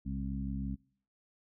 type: harmonic tone with a mistuned harmonic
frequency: 66.5 Hz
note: C2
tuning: 29 cents sharp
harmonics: 1 / 2 / 3 / 4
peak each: -38 / -41 / -38 / -42 dBFS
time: 0.05-0.76 s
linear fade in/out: 20 ms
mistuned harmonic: 1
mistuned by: -120 cents
effects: noise-tail reverb RT60 0.6 s tail -26 dB re dry